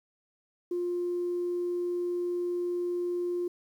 sine tone, 352.5 Hz, F4, 16 cents sharp, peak -27 dBFS, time 0.71-3.48 s, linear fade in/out 5 ms, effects tanh soft clip ceiling -24 dBFS + 10-bit

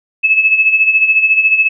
sine tone with tremolo, 2599 Hz, E7, 25 cents flat, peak -5 dBFS, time 0.23-1.69 s, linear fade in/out 20 ms, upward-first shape sine, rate 14 Hz, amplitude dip 65%, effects none

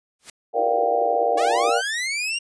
white noise with exponential growth, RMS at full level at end -33 dBFS, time 0.19-0.3 s, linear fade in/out 5 ms, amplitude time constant 23 ms
sine chord, G minor seventh, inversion first, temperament just, 470.4 / 588 / 705.6 / 784 Hz, Bb4 / D5 / F5 / G5, +16 / +2 / +18 / 0 cents, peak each -23 / -25 / -22 / -24 dBFS, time 0.53-1.82 s, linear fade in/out 50 ms
white band-pass noise, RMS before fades -33 dBFS, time 0.54-1.7 s, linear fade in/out 5 ms, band 310 to 520 Hz, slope 96 dB/octave
sawtooth linear sweep, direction up, 538 to 2836 Hz, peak -20 dBFS, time 1.37-2.39 s, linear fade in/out 10 ms
effects resampled to 22050 Hz

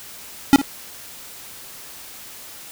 square tone with echo, 277.9 Hz, C#4, 4 cents sharp, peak -7 dBFS, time 0.53-0.56 s, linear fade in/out 0 ms, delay 55 ms, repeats 1, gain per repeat -14 dB, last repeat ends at 0.615 s, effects white hiss -39 dBFS RMS until 2.71 s

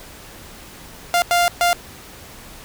sawtooth tone bursts at uneven times, 698.5 Hz, F5, in tune, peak -10 dBFS, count 3, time 1.14-1.22 / 1.31-1.48 / 1.61-1.73 s, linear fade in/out 0 ms, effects pink hiss -40 dBFS RMS until 2.64 s

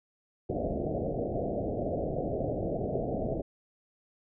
white low-pass noise, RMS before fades -32 dBFS, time 0.49-3.42 s, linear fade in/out 10 ms, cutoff 710 Hz, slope 96 dB/octave, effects none

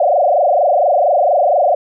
sine tone with frequency modulation, 649 Hz, E5, 27 cents flat, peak -9 dBFS, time 0-1.75 s, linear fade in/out 5 ms, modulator 24.3 Hz, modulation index 3.8, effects none

